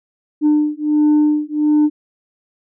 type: beating tone pair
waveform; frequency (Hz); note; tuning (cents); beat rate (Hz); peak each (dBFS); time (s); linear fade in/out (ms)
sine; 299.5 / 300.9; D4 / D4; +34 / +42; 1.4; -13; 0.41-1.9; 50
effects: tanh soft clip ceiling -8 dBFS